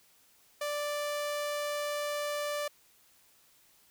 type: tone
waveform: sawtooth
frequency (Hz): 587.3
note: D5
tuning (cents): 0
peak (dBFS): -28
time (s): 0.61-2.68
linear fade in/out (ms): 5
effects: white hiss -64 dBFS RMS until 3.9 s